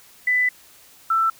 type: tone pair in turn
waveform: sine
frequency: 1995 / 1331.5 Hz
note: B6 / E6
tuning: +17 / +17 cents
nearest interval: perfect fifth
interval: 700 cents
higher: first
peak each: -16 / -16 dBFS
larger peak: neither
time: 0.27-0.49 / 1.1-1.3 s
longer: first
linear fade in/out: 5 ms
effects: white hiss -50 dBFS RMS until 1.39 s